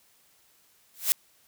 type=noise with exponential growth; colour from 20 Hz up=blue; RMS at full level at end=-18 dBFS; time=0.94-1.12 s; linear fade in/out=0 ms; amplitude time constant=37 ms; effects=white hiss -63 dBFS RMS until 1.47 s